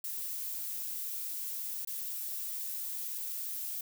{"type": "noise with dropouts", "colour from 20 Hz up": "violet", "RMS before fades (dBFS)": -38, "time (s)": [0.04, 3.81], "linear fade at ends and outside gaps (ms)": 2, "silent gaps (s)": [1.849, 1.873], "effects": []}